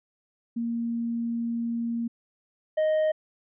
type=tone pair in turn; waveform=sine / triangle; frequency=233.1 / 622.3 Hz; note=A#3 / D#5; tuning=0 / 0 cents; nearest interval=octave + perfect fourth; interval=1700 cents; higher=second; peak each=-26 / -19 dBFS; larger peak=second; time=0.56-2.08 / 2.77-3.12 s; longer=first; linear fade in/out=10 ms; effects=resampled to 8000 Hz